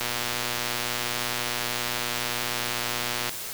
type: click train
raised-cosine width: 0.2 ms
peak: -10 dBFS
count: 395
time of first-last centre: 0.01-3.293 s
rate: 120 Hz
effects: white hiss -35 dBFS RMS until 3.53 s